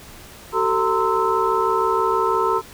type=tone cluster; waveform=sine; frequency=381.4 / 447.5 / 921 / 1034 / 1312 Hz; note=G4 / A4 / A#5 / C6 / E6; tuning=-47 / +29 / -21 / -21 / -9 cents; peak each=-23 dBFS; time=0.52-2.62 s; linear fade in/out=50 ms; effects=pink hiss -42 dBFS RMS until 2.73 s